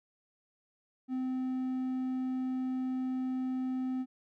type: tone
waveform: triangle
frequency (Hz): 257.7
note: C4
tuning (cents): -26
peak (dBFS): -29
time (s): 1.08-4.06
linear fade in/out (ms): 50
effects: none

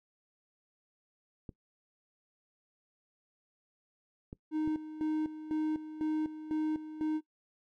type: clicks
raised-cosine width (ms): 3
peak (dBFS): -30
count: 3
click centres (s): 1.492 / 4.329 / 4.676
type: tone with tremolo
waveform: triangle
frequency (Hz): 310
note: D#4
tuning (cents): -6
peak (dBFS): -27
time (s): 4.51-7.21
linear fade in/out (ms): 50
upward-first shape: square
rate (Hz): 2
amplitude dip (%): 75
effects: noise-tail reverb RT60 0.1 s tail -21 dB re dry

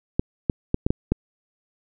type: clicks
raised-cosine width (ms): 3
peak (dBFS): -6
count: 6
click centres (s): 0.195 / 0.498 / 0.744 / 0.865 / 0.905 / 1.12
effects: none

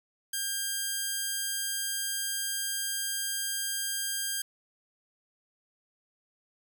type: tone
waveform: 5% pulse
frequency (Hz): 1600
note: G6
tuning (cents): +35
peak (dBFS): -19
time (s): 0.33-4.42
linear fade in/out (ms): 5
effects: none

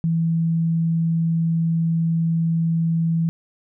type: tone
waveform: sine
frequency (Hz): 164.81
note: E3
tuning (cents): 0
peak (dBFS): -17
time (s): 0.04-3.29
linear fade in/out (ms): 0
effects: none

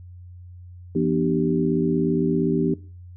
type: tone cluster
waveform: sine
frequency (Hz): 168.1 / 243.7 / 300.9 / 389.3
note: E3 / B3 / D4 / G4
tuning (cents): +34 / -23 / +42 / -12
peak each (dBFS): -24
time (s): 0.95-2.74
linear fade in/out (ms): 5
effects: noise-tail reverb RT60 0.4 s tail -20 dB re dry + added 89 Hz sine -39 dBFS peak until 3.16 s

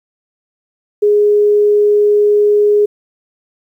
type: tone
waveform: sine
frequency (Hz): 415.3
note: G#4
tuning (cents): 0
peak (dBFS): -7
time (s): 1.02-2.86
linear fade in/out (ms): 10
effects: 8-bit

